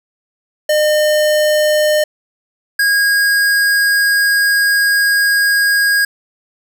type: tone pair in turn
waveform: square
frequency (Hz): 607 / 1636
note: D#5 / G#6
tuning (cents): -43 / -26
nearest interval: octave + perfect fourth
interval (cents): 1717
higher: second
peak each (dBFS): -11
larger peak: neither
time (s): 0.69-2.04 / 2.79-6.05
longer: second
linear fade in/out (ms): 5
effects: none